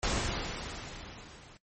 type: noise with level ramp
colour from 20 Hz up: pink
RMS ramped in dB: -29 to -54 dBFS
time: 0.03-1.57 s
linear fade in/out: 0 ms
effects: noise-tail reverb RT60 0.1 s tail -20 dB re dry + MP3 32 kbps